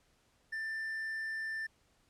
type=tone; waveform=triangle; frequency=1779 Hz; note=A6; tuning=19 cents sharp; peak=-34 dBFS; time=0.52-1.67 s; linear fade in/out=10 ms; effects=pink hiss -71 dBFS RMS until 2.09 s + low-pass 10000 Hz 12 dB/octave